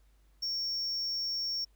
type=tone; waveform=triangle; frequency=5490 Hz; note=F8; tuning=31 cents flat; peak=-30 dBFS; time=0.42-1.65 s; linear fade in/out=10 ms; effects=added 50 Hz sine -61 dBFS peak until 1.75 s + pink hiss -73 dBFS RMS until 1.75 s